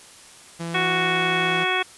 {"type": "tone", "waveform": "sawtooth", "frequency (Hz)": 167.9, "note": "E3", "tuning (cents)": 32, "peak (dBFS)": -24, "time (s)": [0.59, 1.65], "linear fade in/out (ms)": 20}
{"type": "harmonic tone", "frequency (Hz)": 370, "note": "F#4", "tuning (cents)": 0, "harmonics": [1, 2, 3, 4, 5, 6, 7, 9], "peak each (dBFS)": [-28, -28, -28, -28, -28, -28, -28, -28], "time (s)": [0.74, 1.83], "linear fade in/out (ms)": 10}
{"effects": ["white hiss -46 dBFS RMS until 1.97 s", "resampled to 24000 Hz"]}